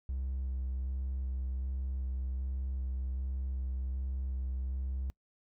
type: tone with vibrato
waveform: triangle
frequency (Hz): 65.1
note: C2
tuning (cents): -8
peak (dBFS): -30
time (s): 0.09-5.1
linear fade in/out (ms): 0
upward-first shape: square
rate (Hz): 1.3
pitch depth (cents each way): 14
effects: noise-tail reverb RT60 0.1 s tail -25 dB re dry + tanh soft clip ceiling -27 dBFS